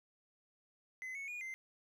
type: tone with pitch steps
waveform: triangle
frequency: 2038 / 2208 / 2444 / 2078 Hz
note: C7 / C#7 / D#7 / C7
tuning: -46 / -7 / -32 / -12 cents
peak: -40 dBFS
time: 1.02-1.54 s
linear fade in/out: 0 ms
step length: 130 ms
effects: none